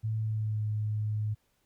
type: tone with pitch glide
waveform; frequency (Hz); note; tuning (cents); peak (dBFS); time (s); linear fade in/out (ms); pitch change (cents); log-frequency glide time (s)
sine; 110 to 106.68; A2 to G#2; 0 to +47; -28; 0.03-1.35; 20; -53; 0.17-0.64
effects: pink hiss -73 dBFS RMS until 1.65 s